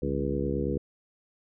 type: harmonic tone with a mistuned harmonic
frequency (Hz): 69.3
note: C#2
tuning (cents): 0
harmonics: 1 / 2 / 3 / 4 / 5 / 6 / 7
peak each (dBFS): -34 / -34 / -34 / -34 / -34 / -34 / -34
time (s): 0.02-0.78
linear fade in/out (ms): 5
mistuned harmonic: 2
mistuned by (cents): +96
effects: none